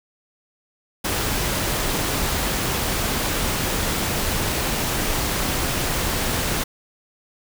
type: noise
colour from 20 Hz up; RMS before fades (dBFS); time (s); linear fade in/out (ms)
pink; -23; 1.04-6.64; 10
effects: none